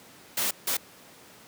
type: noise bursts at uneven times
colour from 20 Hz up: white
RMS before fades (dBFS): -27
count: 2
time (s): 0.37-0.51 / 0.67-0.77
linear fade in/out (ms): 5
effects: pink hiss -51 dBFS RMS until 1.47 s + high-pass 150 Hz 12 dB/octave